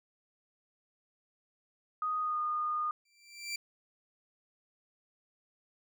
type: tone with pitch glide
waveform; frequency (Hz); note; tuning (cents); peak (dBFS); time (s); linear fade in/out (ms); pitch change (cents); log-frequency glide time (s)
sine; 1244.5 to 1223.8; D#6 to D#6; 0 to -29; -30; 2.02-2.91; 2; -29; 2.21-2.39
type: tone with exponential growth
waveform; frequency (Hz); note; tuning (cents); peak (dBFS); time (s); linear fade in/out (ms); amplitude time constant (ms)
20% pulse; 2349; D7; 0; -28; 3.05-3.56; 5; 110
effects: none